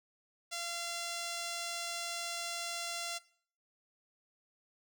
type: tone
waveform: 5% pulse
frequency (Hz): 686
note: F5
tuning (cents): -31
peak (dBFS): -26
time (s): 0.51-3.19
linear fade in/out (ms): 20
effects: noise-tail reverb RT60 0.5 s tail -19 dB re dry